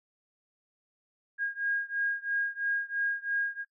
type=beating tone pair; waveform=sine; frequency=1628 / 1631 Hz; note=G#6 / G#6; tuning=-35 / -32 cents; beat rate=3 Hz; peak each=-31 / -32 dBFS; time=1.38-3.65 s; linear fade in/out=50 ms; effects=noise-tail reverb RT60 0.1 s tail -23 dB re dry